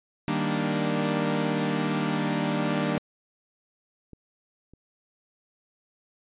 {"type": "chord", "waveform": "sawtooth", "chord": "Eb major seventh", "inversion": "none", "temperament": "equal", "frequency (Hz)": [155.56, 196, 233.1, 293.7], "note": ["Eb3", "G3", "Bb3", "D4"], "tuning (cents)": [0, 0, 0, 0], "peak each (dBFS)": -26, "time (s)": [0.28, 2.98], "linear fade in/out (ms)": 0}
{"type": "clicks", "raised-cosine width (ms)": 3, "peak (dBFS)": [-31, -37], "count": 2, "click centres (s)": [4.133, 4.736]}
{"effects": ["resampled to 8000 Hz"]}